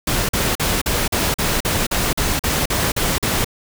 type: noise bursts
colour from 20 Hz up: pink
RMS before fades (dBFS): -19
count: 13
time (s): 0.07-3.446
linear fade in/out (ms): 5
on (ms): 220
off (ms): 43
effects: none